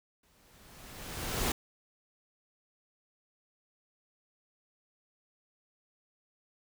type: noise with exponential growth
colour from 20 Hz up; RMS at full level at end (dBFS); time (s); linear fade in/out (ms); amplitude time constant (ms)
pink; -29; 0.23-1.52; 5; 280
effects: none